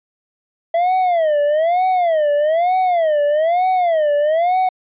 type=tone with vibrato; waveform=triangle; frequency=659.3 Hz; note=E5; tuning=in tune; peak=-11 dBFS; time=0.74-4.69 s; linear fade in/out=5 ms; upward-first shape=sine; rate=1.1 Hz; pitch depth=220 cents each way; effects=resampled to 8000 Hz